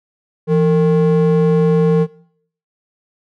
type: ring-modulated tone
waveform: triangle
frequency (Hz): 311.1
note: D#4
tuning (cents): 0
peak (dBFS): -5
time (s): 0.47-2.07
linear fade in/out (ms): 50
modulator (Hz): 144
effects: noise-tail reverb RT60 0.6 s tail -20 dB re dry